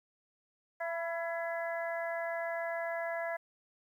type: harmonic tone with a mistuned harmonic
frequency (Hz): 335.8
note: E4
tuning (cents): +32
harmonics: 2 / 3 / 4 / 5 / 6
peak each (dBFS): -35 / -44 / -48 / -41 / -44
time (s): 0.8-3.37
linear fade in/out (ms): 10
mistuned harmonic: 3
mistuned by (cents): -33
effects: 11-bit